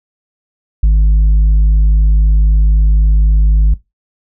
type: tone with tanh clipping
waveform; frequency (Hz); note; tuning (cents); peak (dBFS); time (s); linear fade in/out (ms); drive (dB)
triangle; 51.91; G#1; 0; -6; 0.83-3.74; 5; 8
effects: noise-tail reverb RT60 0.2 s tail -19 dB re dry